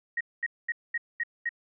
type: tone bursts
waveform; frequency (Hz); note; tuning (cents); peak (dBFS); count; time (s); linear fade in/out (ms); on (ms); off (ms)
sine; 1881; A#6; +15; -26; 6; 0.17-1.492; 5; 37; 220
effects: none